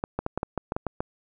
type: clicks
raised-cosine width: 1 ms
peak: -13 dBFS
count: 10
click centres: 0.039 / 0.19 / 0.264 / 0.376 / 0.431 / 0.577 / 0.721 / 0.765 / 0.867 / 1.005 s
effects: none